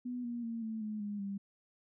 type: tone with pitch steps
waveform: sine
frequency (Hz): 246.9 / 238.1 / 229.6 / 221.4 / 213.5 / 205.8 / 198.47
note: B3 / A#3 / A#3 / A3 / G#3 / G#3 / G3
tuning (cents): 0 / +37 / -26 / +11 / +48 / -16 / +22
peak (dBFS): -36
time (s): 0.05-1.38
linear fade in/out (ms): 10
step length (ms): 190
effects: none